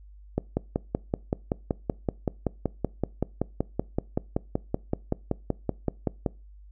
click train, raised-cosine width 2 ms, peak -11 dBFS, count 32, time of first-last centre 0.38-6.262 s, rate 5.27 Hz, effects noise-tail reverb RT60 0.3 s tail -23 dB re dry + added 50 Hz sine -46 dBFS peak until 6.71 s

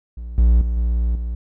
triangle tone with level steps, 58.4 Hz, A#1, 4 cents sharp, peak -26 / -8 / -16 / -14 / -20 dBFS, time 0.17-1.35 s, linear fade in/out 5 ms, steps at 0.38 / 0.61 / 0.77 / 1.15 s, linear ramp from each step 2 ms, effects none

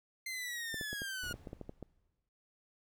sawtooth linear sweep, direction down, 2093 to 1424 Hz, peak -35 dBFS, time 0.26-1.33 s, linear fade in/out 5 ms
clicks, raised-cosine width 2 ms, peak -30 dBFS, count 11, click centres 0.743 / 0.812 / 0.93 / 1.019 / 1.311 / 1.341 / 1.472 / 1.531 / 1.613 / 1.694 / 1.827 s
brown noise with exponential decay, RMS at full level -46 dBFS, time 1.23-2.29 s, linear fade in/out 5 ms, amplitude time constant 230 ms
effects none

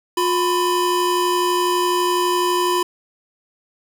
square tone pair together, 357 / 999 Hz, F4 / B5, +38 / +20 cents, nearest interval octave + tritone, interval 1782 cents, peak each -20 dBFS, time 0.17-2.83 s, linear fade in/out 5 ms, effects none

